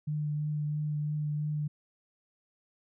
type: tone with vibrato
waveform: sine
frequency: 149.9 Hz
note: D3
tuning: 36 cents sharp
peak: -29 dBFS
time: 0.07-1.68 s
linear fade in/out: 10 ms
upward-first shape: triangle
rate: 3 Hz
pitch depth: 16 cents each way
effects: none